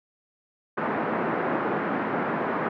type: band-pass noise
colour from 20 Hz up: pink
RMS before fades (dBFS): -27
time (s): 0.77-2.69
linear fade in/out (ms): 10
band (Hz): 190 to 1700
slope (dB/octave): 24
effects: none